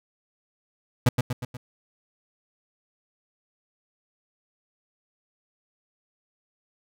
35% pulse tone with echo, 123.47 Hz, B2, in tune, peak -13 dBFS, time 1.06-1.09 s, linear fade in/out 5 ms, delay 120 ms, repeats 4, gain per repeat -5 dB, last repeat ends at 1.57 s, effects none

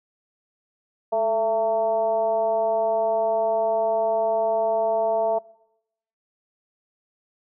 sine tone with frequency modulation, 670 Hz, E5, 28 cents sharp, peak -19 dBFS, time 1.12-5.39 s, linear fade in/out 10 ms, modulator 230 Hz, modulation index 0.77, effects noise-tail reverb RT60 0.8 s tail -22 dB re dry

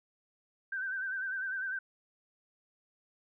sine tone with vibrato, 1547 Hz, G6, 23 cents flat, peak -33 dBFS, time 0.72-1.79 s, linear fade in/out 5 ms, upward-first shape sine, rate 10 Hz, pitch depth 65 cents each way, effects none

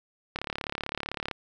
click train, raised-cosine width 0.3 ms, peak -15 dBFS, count 35, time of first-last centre 0.36-1.312 s, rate 35.7 Hz, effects none

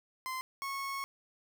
30% pulse tone pair in turn, 1036 / 1097.6 Hz, C6 / C#6, -17 / -17 cents, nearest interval minor second, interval 100 cents, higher second, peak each -33 / -33 dBFS, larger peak neither, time 0.26-0.41 / 0.62-1.04 s, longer second, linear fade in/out 0 ms, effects none

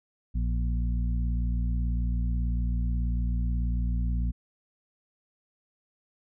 harmonic tone with a mistuned harmonic, 58.27 Hz, A#1, in tune, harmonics 1 / 2 / 3 / 4, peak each -25 / -35 / -36 / -40 dBFS, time 0.34-4.32 s, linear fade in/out 20 ms, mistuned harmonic 4, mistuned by +62 cents, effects none

